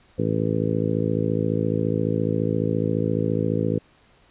harmonic tone, 54.5 Hz, A1, 16 cents flat, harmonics 2 / 3 / 4 / 5 / 6 / 7 / 8 / 9, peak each -27 / -26 / -29 / -28 / -31 / -32 / -29 / -29 dBFS, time 0.18-3.79 s, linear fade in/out 10 ms, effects pink hiss -57 dBFS RMS until 4.3 s + resampled to 8000 Hz

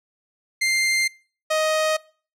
sawtooth tone pair in turn, 2096 / 625.5 Hz, C7 / D#5, +2 / +9 cents, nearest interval octave + major sixth, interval 2093 cents, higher first, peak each -15 dBFS, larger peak neither, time 0.61-1.08 / 1.5-1.97 s, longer neither, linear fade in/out 10 ms, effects noise-tail reverb RT60 0.4 s tail -22 dB re dry + low-pass 10000 Hz 12 dB/octave

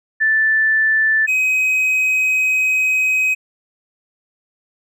sine / triangle tone pair in turn, 1760 / 2527 Hz, A6 / D#7, 0 / +26 cents, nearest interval tritone, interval 626 cents, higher second, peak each -12 dBFS, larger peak neither, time 0.2-1.27 / 1.27-3.35 s, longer second, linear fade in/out 20 ms, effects none

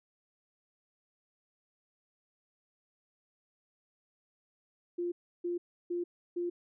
sine tone bursts, 349.2 Hz, F4, in tune, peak -31 dBFS, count 4, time 4.98-6.5 s, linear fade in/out 10 ms, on 140 ms, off 320 ms, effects none

